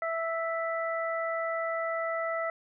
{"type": "harmonic tone", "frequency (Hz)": 659.3, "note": "E5", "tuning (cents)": 0, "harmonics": [1, 2, 3], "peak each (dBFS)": [-31, -34, -36], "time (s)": [0.02, 2.5], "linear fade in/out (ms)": 2, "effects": []}